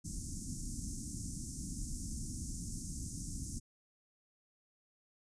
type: band-stop noise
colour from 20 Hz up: pink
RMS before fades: -41 dBFS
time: 0.04-3.6 s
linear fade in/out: 20 ms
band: 290 to 5700 Hz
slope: 48 dB/octave
effects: resampled to 22050 Hz